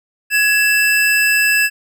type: tone pair together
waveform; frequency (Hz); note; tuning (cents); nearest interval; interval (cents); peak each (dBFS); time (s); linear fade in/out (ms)
square; 1679 / 2656; G#6 / E7; +18 / +12; minor sixth; 794; -15; 0.3-1.7; 50
effects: none